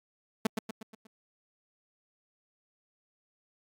sawtooth tone with echo, 220 Hz, A3, in tune, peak -19 dBFS, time 0.45-0.47 s, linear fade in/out 5 ms, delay 120 ms, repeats 5, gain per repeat -6 dB, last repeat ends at 1.07 s, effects AAC 48 kbps

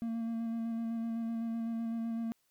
triangle tone with vibrato, 228.8 Hz, A#3, 32 cents flat, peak -31 dBFS, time 0.02-2.32 s, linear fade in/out 0 ms, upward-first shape square, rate 7.9 Hz, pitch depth 14 cents each way, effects white hiss -75 dBFS RMS until 2.5 s

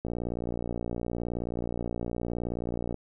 click train, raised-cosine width 2 ms, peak -19 dBFS, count 172, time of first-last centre 0.05-2.943 s, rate 59.1 Hz, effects none

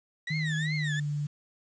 35% pulse tone with vibrato, 1900 Hz, A#6, 33 cents sharp, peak -30 dBFS, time 0.27-1 s, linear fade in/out 5 ms, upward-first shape triangle, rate 2.6 Hz, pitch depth 230 cents each way
sine tone with pitch glide, 155.4 to 146.85 Hz, D#3 to D3, -2 to 0 cents, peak -28 dBFS, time 0.3-1.27 s, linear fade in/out 10 ms, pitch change -98 cents, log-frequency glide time 0.61-1.06 s
effects resampled to 16000 Hz + 9-bit

